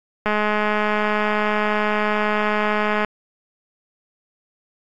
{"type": "click train", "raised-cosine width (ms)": 0.5, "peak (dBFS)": -6, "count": 589, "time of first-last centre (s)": [0.26, 3.047], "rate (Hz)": 211, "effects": ["AAC 64 kbps"]}